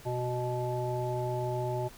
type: harmonic tone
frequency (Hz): 123.7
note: B2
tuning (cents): +3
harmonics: 1 / 3 / 5 / 7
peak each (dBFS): -33 / -35 / -36 / -37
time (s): 0.05-1.89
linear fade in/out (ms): 20
effects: pink hiss -52 dBFS RMS until 1.97 s